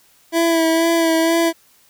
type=tone with vibrato; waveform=25% pulse; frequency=329.6 Hz; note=E4; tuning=in tune; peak=-10 dBFS; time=0.32-1.53 s; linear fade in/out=50 ms; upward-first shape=sine; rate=2.1 Hz; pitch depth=27 cents each way; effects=white hiss -54 dBFS RMS until 1.89 s